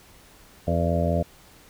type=harmonic tone with a mistuned harmonic; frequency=84.8 Hz; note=E2; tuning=50 cents sharp; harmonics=1 / 2 / 3 / 4 / 5 / 6 / 7 / 8; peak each=-25 / -26 / -31 / -37 / -34 / -32 / -27 / -30 dBFS; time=0.67-1.23 s; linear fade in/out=10 ms; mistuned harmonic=5; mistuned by=+35 cents; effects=pink hiss -52 dBFS RMS until 1.69 s